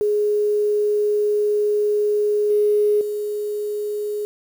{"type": "tone with level steps", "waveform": "sine", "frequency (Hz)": 417.4, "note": "G#4", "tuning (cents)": 9, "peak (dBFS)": [-16, -14, -22], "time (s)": [0.01, 4.25], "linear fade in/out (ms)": 0, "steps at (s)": [2.5, 3.01], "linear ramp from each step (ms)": 2, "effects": ["7-bit"]}